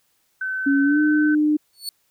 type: tone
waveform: sine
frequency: 1526 Hz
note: G6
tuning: 47 cents flat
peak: -23 dBFS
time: 0.41-1.35 s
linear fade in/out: 5 ms
type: tone with pitch glide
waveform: sine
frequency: 278.3 to 301.7 Hz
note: C#4 to D4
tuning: +7 to +47 cents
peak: -15 dBFS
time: 0.66-1.57 s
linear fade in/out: 10 ms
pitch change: +140 cents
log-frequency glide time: 0.83-1 s
type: tone with exponential growth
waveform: sawtooth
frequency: 4435 Hz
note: C#8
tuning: in tune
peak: -21 dBFS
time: 1.73-1.89 s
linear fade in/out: 1 ms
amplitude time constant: 34 ms
effects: white hiss -66 dBFS RMS until 2.1 s